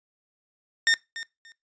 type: tone with echo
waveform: sawtooth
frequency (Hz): 1823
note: A#6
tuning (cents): -39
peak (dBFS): -14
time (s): 0.87-0.94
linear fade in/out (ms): 0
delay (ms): 290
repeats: 2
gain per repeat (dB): -15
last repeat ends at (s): 1.52
effects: noise-tail reverb RT60 0.2 s tail -20 dB re dry + resampled to 16000 Hz